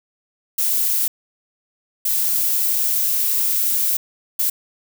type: noise bursts at uneven times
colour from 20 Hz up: violet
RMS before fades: -19 dBFS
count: 3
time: 0.58-1.08 / 2.05-3.97 / 4.39-4.5 s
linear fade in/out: 5 ms
effects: none